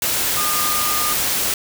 sine tone in noise, 1216 Hz, D#6, 40 cents flat, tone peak -23 dBFS, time 0.37-1.13 s, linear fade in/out 2 ms, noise white, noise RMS -20 dBFS, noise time 0.02-1.54 s, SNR -6 dB, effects none

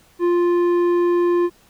square tone with low-pass filter, 349.2 Hz, F4, in tune, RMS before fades -17 dBFS, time 0.19-1.5 s, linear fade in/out 50 ms, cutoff 1100 Hz, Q 0.64, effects pink hiss -54 dBFS RMS until 1.69 s

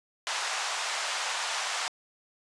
pink band-pass noise, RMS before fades -32 dBFS, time 0.27-1.88 s, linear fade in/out 0 ms, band 750 to 7900 Hz, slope 24 dB/octave, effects resampled to 24000 Hz

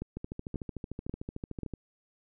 two click trains, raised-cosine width 3 ms, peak -24 / -22 dBFS, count 22 / 4, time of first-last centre 0.17-1.737 / 0.02-1.633 s, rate 13.4 / 1.86 Hz, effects none

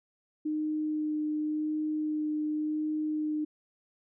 sine tone with vibrato, 305.6 Hz, D#4, 31 cents flat, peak -28 dBFS, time 0.45-3.45 s, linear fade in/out 10 ms, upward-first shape sine, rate 0.9 Hz, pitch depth 10 cents each way, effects none

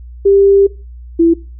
sine tone pair in turn, 396 / 333.8 Hz, G4 / E4, +18 / +22 cents, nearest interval minor third, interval 296 cents, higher first, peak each -5 dBFS, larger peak neither, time 0.25-0.67 / 1.19-1.34 s, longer first, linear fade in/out 10 ms, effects noise-tail reverb RT60 0.3 s tail -20 dB re dry + added 60 Hz sine -29 dBFS peak until 1.59 s

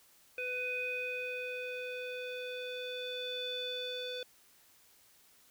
square tone with low-pass filter sweep, 499.4 Hz, B4, 19 cents sharp, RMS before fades -39 dBFS, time 0.38-4.23 s, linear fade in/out 2 ms, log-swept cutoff 2400 to 3800 Hz, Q 9.6, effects white hiss -64 dBFS RMS until 5.5 s

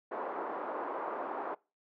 white band-pass noise, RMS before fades -38 dBFS, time 0.11-1.55 s, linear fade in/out 10 ms, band 320 to 1100 Hz, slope 24 dB/octave, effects noise-tail reverb RT60 0.3 s tail -24 dB re dry

